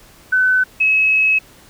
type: tone pair in turn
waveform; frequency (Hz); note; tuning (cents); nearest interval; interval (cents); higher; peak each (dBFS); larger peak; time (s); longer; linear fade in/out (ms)
sine; 1511 / 2571; F#6 / E7; +36 / -44; major sixth; 920; second; -11; neither; 0.32-0.64 / 0.8-1.39; second; 10
effects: pink hiss -46 dBFS RMS until 1.69 s